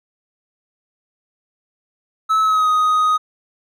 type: tone with pitch glide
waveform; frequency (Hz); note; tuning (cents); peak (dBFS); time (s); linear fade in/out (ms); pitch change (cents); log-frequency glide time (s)
triangle; 1300 to 1249.9; E6 to D#6; -24 to +7; -11; 2.29-3.18; 20; -69; 2.41-2.69
effects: none